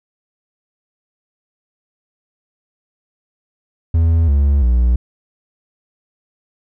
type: tone with pitch steps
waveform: triangle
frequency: 82.41 / 70.51 / 60.33 Hz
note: E2 / C#2 / B1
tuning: 0 / +30 / -40 cents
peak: -8 dBFS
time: 3.94-4.96 s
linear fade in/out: 5 ms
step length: 340 ms
effects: none